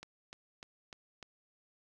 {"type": "click train", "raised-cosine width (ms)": 0.2, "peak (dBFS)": -29, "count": 5, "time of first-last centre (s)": [0.03, 1.228], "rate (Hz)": 3.34, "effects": []}